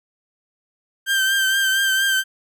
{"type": "tone with vibrato", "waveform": "30% pulse", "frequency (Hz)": 1568, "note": "G6", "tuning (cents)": 0, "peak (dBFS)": -14, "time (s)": [1.06, 2.24], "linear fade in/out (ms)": 50, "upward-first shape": "triangle", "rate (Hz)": 4.3, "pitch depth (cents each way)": 37, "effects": []}